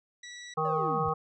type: tone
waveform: 20% pulse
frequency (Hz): 1947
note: B6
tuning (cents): -25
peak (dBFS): -37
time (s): 0.23-0.54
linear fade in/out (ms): 5
type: harmonic tone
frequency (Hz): 157.2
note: D#3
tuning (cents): +18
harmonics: 1 / 3 / 5 / 7 / 8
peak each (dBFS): -35 / -32 / -32 / -32 / -33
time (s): 0.57-1.14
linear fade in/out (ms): 10
type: linear sweep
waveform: triangle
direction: down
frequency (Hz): 590 to 71.8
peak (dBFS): -34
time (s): 0.65-1.09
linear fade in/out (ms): 0
effects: resampled to 22050 Hz